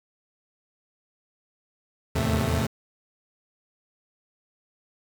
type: tone cluster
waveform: sawtooth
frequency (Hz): 78.4 / 83.5 / 111.3 / 131.9 / 219.9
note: D#2 / E2 / A2 / C3 / A3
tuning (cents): +14 / +23 / +20 / +14 / -1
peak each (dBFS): -25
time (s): 2.15-2.67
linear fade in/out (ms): 10
effects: 7-bit